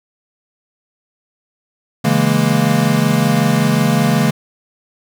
square chord, A# half-diminished seventh, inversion first, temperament equal with one note detuned, 139.56 / 164.81 / 207.7 / 233.1 Hz, C#3 / E3 / G#3 / A#3, +12 / 0 / 0 / 0 cents, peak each -18 dBFS, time 2.04-4.31 s, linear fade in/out 10 ms, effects 8-bit

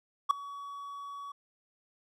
triangle tone with ADSR envelope, 1130 Hz, C#6, 33 cents sharp, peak -16 dBFS, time 0.29-1.32 s, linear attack 18 ms, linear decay 3 ms, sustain -22 dB, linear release 6 ms, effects none

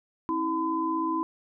sine tone cluster, 268.1 / 324.2 / 1014 Hz, C4 / E4 / B5, +42 / -29 / +45 cents, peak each -36 / -28 / -28 dBFS, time 0.29-1.23 s, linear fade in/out 0 ms, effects none

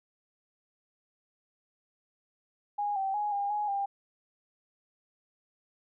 sine tone with pitch steps, 823 / 775 / 833 / 806 / 835 / 797 Hz, G#5 / G5 / G#5 / G5 / G#5 / G5, -16 / -20 / +5 / +48 / +9 / +28 cents, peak -28 dBFS, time 2.78-3.86 s, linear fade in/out 10 ms, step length 180 ms, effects none

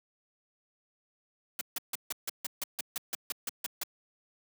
white noise bursts, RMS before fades -34 dBFS, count 14, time 1.59-3.834 s, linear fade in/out 2 ms, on 21 ms, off 150 ms, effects high-pass 200 Hz 12 dB/octave

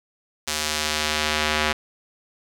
square tone with band-pass filter sweep, 76.3 Hz, D#2, 33 cents flat, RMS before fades -24 dBFS, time 0.47-1.73 s, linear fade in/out 10 ms, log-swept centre 6400 to 2400 Hz, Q 0.76, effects none

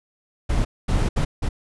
brown noise bursts at uneven times, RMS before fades -20 dBFS, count 4, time 0.49-0.65 / 0.88-1.09 / 1.16-1.25 / 1.42-1.49 s, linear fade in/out 10 ms, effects resampled to 24000 Hz

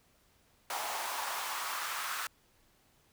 pink noise with high-pass filter sweep, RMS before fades -37 dBFS, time 0.7-2.27 s, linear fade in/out 2 ms, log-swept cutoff 790 to 1300 Hz, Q 2.5, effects pink hiss -68 dBFS RMS until 3.12 s

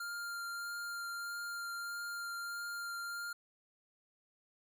square tone with vibrato, 1396.9 Hz, F6, in tune, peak -40 dBFS, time 0-3.33 s, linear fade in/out 5 ms, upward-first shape triangle, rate 1.6 Hz, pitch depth 10 cents each way, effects none

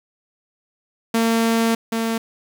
sawtooth tone pair in turn, 227.8 / 226.7 Hz, A#3 / A#3, -40 / -48 cents, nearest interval unison, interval 8 cents, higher first, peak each -12 / -16 dBFS, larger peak first, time 1.14-1.75 / 1.92-2.18 s, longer first, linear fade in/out 5 ms, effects 8-bit

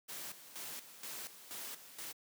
white noise with tremolo, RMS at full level -45 dBFS, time 0.08-2.13 s, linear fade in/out 20 ms, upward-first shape square, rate 2.1 Hz, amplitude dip 70%, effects high-pass 150 Hz 12 dB/octave

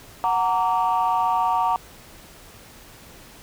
sine chord, Gb augmented, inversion none, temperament just, 740 / 925 / 1156.2 Hz, Gb5 / Bb5 / D6, 0 / -14 / -27 cents, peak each -22 / -20 / -24 dBFS, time 0.24-1.76 s, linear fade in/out 0 ms, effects tanh soft clip ceiling -12 dBFS + pink hiss -46 dBFS RMS until 3.42 s

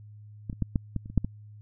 clicks, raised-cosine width 5 ms, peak -21 / -25 / -14 / -12 / -17 / -30 / -27 / -9 / -17 dBFS, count 9, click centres 0.498 / 0.529 / 0.623 / 0.758 / 0.963 / 1.059 / 1.1 / 1.177 / 1.246 s, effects added 105 Hz sine -45 dBFS peak until 1.61 s

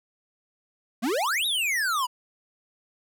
square exponential two-way sweep, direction up then down, 207.7 to 3888 to 949 Hz, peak -24 dBFS, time 1.02-2.07 s, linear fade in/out 20 ms, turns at 1.46 s, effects none

